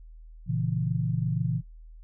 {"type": "chord", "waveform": "sine", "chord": "A# diminished", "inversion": "none", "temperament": "equal", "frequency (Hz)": [116.54, 138.59, 164.81], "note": ["A#2", "C#3", "E3"], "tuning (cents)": [0, 0, 0], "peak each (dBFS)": -29, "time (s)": [0.46, 1.62], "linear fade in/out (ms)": 50, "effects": ["noise-tail reverb RT60 0.2 s tail -23 dB re dry", "added 40 Hz sine -44 dBFS peak until 2.03 s"]}